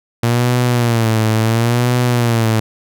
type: tone with vibrato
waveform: sawtooth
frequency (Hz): 116.54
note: A#2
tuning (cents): 0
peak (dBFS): -8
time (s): 0.23-2.6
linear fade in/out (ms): 5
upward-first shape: sine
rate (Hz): 0.72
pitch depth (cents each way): 100
effects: none